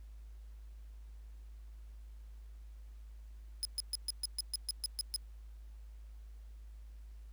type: tone bursts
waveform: 25% pulse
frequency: 5070 Hz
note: D#8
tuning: 32 cents sharp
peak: -28 dBFS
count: 11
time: 3.63-5.161 s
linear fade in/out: 0 ms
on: 21 ms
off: 130 ms
effects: added 53 Hz sine -48 dBFS peak until 7.32 s + pink hiss -72 dBFS RMS until 7.32 s